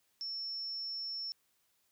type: tone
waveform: sine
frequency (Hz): 5400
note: E8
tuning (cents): +41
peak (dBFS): -37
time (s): 0.21-1.32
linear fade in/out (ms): 0
effects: white hiss -75 dBFS RMS until 1.91 s